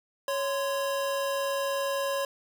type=tone pair together; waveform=square; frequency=554.4 / 1033.9 Hz; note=C#5 / C6; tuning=0 / -21 cents; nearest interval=major seventh; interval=1079 cents; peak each=-29 / -34 dBFS; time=0.28-2.25 s; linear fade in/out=2 ms; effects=9-bit